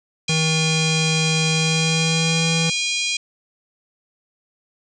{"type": "harmonic tone", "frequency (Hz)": 811, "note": "G#5", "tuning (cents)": -41, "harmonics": [3, 4, 5, 6, 7, 8, 9, 10], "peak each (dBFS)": [-24, -26, -28, -30, -31, -32, -33, -34], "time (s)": [0.28, 3.17], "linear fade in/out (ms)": 5}
{"type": "tone with pitch glide", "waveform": "square", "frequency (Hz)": [159.2, 163.77], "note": ["D#3", "E3"], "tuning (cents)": [40, -11], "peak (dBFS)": -20, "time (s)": [0.29, 2.7], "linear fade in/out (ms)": 5, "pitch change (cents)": 49, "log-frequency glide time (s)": [1.5, 2.5]}
{"effects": ["resampled to 22050 Hz"]}